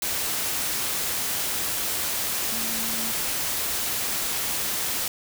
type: tone in noise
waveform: sine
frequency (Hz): 226.1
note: A3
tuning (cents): +47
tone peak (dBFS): -36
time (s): 2.52-3.12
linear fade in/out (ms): 2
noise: white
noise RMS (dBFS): -27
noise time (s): 0.02-5.08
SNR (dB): -12
effects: none